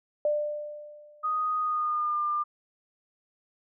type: tone with exponential decay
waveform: sine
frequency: 595 Hz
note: D5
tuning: 22 cents sharp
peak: -21 dBFS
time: 0.25-1.45 s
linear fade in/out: 2 ms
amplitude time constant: 260 ms
type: tone with pitch glide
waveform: sine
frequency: 1244.5 to 1199.3 Hz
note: D#6 to D6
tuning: 0 to +36 cents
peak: -25 dBFS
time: 1.23-2.44 s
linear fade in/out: 20 ms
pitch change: -64 cents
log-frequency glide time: 1.59-2.2 s
effects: none